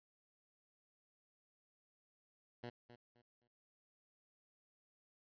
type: tone with echo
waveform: 10% pulse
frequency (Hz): 120.2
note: B2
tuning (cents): -46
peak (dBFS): -37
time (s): 2.63-2.7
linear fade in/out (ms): 10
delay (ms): 260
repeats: 3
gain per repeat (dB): -12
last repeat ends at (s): 3.48
effects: resampled to 11025 Hz